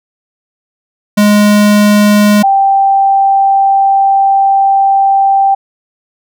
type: tone pair in turn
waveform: square / sine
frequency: 207.7 / 784.2 Hz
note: G#3 / G5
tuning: 0 / 0 cents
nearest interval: octave + major seventh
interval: 2300 cents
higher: second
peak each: -5 dBFS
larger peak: neither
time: 1.17-2.43 / 2.43-5.55 s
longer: second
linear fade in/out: 10 ms
effects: none